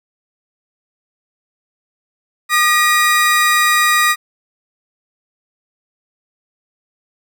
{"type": "tone pair together", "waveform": "35% pulse", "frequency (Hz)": [1218, 1910.1], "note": ["D#6", "A#6"], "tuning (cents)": [-37, 42], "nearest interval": "minor sixth", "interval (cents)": 779, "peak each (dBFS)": -12, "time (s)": [2.49, 4.16], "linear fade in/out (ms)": 50, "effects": []}